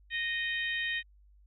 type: harmonic tone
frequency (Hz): 620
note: D#5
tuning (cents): -6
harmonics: 3 / 4 / 5 / 6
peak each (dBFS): -32 / -38 / -39 / -40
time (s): 0.1-1.03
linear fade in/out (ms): 50
effects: added 50 Hz sine -57 dBFS peak until 1.46 s